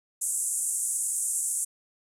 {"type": "band-pass noise", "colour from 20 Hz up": "white", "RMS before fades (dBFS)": -29, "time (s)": [0.21, 1.65], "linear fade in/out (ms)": 10, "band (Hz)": [7500, 10000], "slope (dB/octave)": 48, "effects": []}